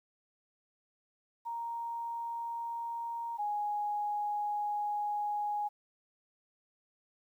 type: tone pair in turn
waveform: sine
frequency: 932.3 / 830.6 Hz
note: A#5 / G#5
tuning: 0 / 0 cents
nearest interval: major second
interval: 200 cents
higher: first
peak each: -35 / -31 dBFS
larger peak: second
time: 1.45-3.38 / 3.38-5.69 s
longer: second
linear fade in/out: 20 ms
effects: 11-bit